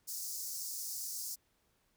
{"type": "high-pass noise", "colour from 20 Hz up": "pink", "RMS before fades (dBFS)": -41, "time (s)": [0.07, 1.36], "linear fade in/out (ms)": 20, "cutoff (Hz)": 5000, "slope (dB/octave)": 48, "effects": ["pink hiss -75 dBFS RMS until 1.96 s"]}